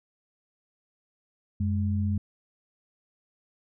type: tone pair together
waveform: sine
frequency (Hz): 92.52 / 207.7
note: F#2 / G#3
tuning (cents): 0 / 0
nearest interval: octave + major second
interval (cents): 1400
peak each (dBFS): -25 / -29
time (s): 1.6-2.18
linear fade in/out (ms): 5
effects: none